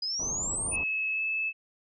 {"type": "exponential sweep", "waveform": "sine", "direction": "up", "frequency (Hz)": [4900, 9670], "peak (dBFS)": -29, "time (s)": [0.02, 0.76], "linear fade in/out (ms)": 5}
{"type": "low-pass noise", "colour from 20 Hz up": "pink", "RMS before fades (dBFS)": -40, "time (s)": [0.19, 0.84], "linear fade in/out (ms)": 10, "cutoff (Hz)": 1200, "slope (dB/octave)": 96}
{"type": "tone with pitch glide", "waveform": "sine", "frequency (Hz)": [2588, 2611], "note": ["E7", "E7"], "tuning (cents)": [-32, -17], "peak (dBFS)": -27, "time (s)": [0.71, 1.53], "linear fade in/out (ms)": 50, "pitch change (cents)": 15, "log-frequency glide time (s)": [1.12, 1.22]}
{"effects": []}